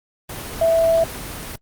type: tone in noise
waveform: sine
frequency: 659.3 Hz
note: E5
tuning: in tune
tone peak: -13 dBFS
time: 0.61-1.04 s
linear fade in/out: 5 ms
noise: pink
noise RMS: -31 dBFS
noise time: 0.29-1.56 s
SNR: +15 dB
effects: Opus 24 kbps